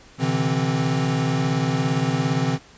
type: tone cluster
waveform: square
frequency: 128.7 / 146.5 / 163.8 / 261.8 Hz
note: C3 / D3 / E3 / C4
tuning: -28 / -4 / -11 / +1 cents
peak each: -26 dBFS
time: 0.18-2.59 s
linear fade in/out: 50 ms
effects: pink hiss -49 dBFS RMS until 2.77 s + resampled to 16000 Hz